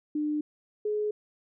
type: tone pair in turn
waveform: sine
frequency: 300 / 421.6 Hz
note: D4 / G#4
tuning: +37 / +26 cents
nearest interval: tritone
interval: 589 cents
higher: second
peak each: -26 dBFS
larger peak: neither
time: 0.15-0.41 / 0.85-1.11 s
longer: neither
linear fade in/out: 5 ms
effects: none